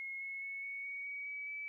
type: tone with pitch steps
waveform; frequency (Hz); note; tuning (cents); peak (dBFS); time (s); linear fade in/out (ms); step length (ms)
sine; 2165 / 2184 / 2203 / 2222 / 2241 / 2261 / 2281 / 2300; C#7 / C#7 / C#7 / C#7 / C#7 / C#7 / C#7 / D7; -41 / -26 / -11 / +4 / +18 / +34 / +49 / -37; -40; 0-1.68; 0; 210
effects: 13-bit